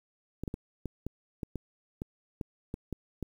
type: clicks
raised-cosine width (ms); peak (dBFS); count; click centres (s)
3; -22; 12; 0.436 / 0.478 / 0.541 / 0.857 / 1.066 / 1.432 / 1.557 / 2.019 / 2.412 / 2.741 / 2.927 / 3.227
effects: 9-bit